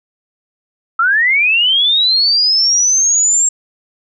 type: linear sweep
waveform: sine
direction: up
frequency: 1300 to 7550 Hz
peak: -9 dBFS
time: 0.99-3.49 s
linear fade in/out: 5 ms
effects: none